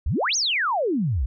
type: exponential two-way sweep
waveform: sine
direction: up then down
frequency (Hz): 53 to 6645 to 53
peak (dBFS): -20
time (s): 0.06-1.26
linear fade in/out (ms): 5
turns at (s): 0.36
effects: none